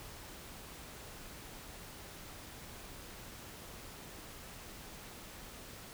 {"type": "silence", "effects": ["pink hiss -50 dBFS RMS until 5.93 s"]}